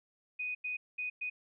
sine tone bursts at uneven times, 2489 Hz, D#7, in tune, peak -34 dBFS, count 4, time 0.39-0.55 / 0.64-0.77 / 0.98-1.1 / 1.21-1.3 s, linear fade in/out 10 ms, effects none

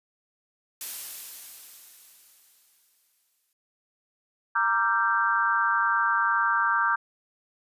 blue noise with exponential decay, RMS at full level -32 dBFS, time 0.81-3.53 s, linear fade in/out 1 ms, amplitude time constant 590 ms
sine chord, G minor seventh, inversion first, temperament equal with one note detuned, 932.3 / 1174.7 / 1365.8 / 1568 Hz, Bb5 / D6 / F6 / G6, 0 / 0 / -39 / 0 cents, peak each -28 / -26 / -28 / -25 dBFS, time 4.55-6.96 s, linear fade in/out 10 ms
effects resampled to 32000 Hz

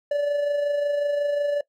triangle tone with amplitude modulation, 579 Hz, D5, 25 cents flat, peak -17 dBFS, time 0.11-1.61 s, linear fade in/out 5 ms, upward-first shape sine, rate 25.5 Hz, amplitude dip 40%, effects noise-tail reverb RT60 0.1 s tail -20 dB re dry

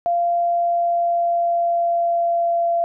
sine tone with pitch glide, 691 to 683.1 Hz, F5 to F5, -19 to -38 cents, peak -16 dBFS, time 0.06-2.84 s, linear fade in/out 0 ms, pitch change -19 cents, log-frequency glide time 0.35-2.68 s, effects none

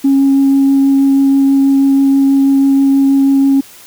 sine tone with vibrato, 273.8 Hz, C#4, 21 cents flat, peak -5 dBFS, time 0.04-3.61 s, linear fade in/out 10 ms, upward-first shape triangle, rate 6.2 Hz, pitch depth 9 cents each way, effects tanh soft clip ceiling -3 dBFS + white hiss -38 dBFS RMS until 3.86 s

